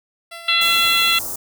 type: tone with tremolo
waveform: 10% pulse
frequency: 675 Hz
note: E5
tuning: 41 cents sharp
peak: -23 dBFS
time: 0.31-0.92 s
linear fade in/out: 10 ms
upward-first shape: triangle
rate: 6.3 Hz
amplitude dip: 40%
type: harmonic tone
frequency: 676 Hz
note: E5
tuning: 43 cents sharp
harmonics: 2 / 3 / 4 / 5 / 6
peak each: -22 / -24 / -19 / -18 / -22 dBFS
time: 0.48-1.19 s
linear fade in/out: 5 ms
type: band-stop noise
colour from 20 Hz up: white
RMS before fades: -27 dBFS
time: 0.61-1.36 s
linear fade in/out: 5 ms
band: 1100 to 6200 Hz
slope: 24 dB/octave
effects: none